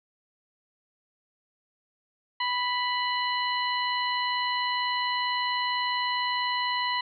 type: harmonic tone with a mistuned harmonic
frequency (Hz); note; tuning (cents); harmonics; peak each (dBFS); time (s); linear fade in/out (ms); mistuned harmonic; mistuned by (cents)
987.8; B5; 0; 1 / 2 / 3 / 4; -28 / -31 / -33 / -34; 2.4-7.01; 5; 4; +56
effects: none